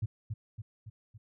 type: tone with echo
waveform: sine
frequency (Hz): 108.8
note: A2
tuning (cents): -19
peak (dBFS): -27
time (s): 0.02-0.06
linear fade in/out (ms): 10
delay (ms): 280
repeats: 4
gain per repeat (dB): -5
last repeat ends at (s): 1.18
effects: tanh soft clip ceiling -24 dBFS